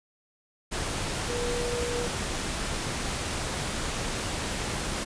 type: tone in noise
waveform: sine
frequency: 482.1 Hz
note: B4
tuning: 42 cents flat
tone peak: -30 dBFS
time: 1.28-2.08 s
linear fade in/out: 20 ms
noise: pink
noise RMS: -31 dBFS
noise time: 0.71-5.05 s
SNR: -2 dB
effects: resampled to 22050 Hz